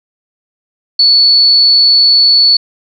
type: tone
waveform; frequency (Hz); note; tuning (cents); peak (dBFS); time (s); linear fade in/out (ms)
sine; 4436; C#8; 0; -4; 0.99-2.57; 5
effects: none